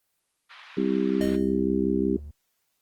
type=band-pass noise; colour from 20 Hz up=pink; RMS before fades=-46 dBFS; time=0.49-1.37 s; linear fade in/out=20 ms; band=1100 to 3800 Hz; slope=24 dB/octave
type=harmonic tone; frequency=65.5 Hz; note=C2; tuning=2 cents sharp; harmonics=3 / 4 / 5 / 6; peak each=-27 / -27 / -27 / -27 dBFS; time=0.77-2.17 s; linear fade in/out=5 ms
type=tone; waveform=triangle; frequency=73.42 Hz; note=D2; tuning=in tune; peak=-35 dBFS; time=1.2-2.31 s; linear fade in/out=5 ms
type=tone with exponential decay; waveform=square; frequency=614 Hz; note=D#5; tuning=23 cents flat; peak=-29 dBFS; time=1.21-1.64 s; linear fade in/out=0 ms; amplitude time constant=92 ms
effects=white hiss -74 dBFS RMS until 2.81 s + Opus 24 kbps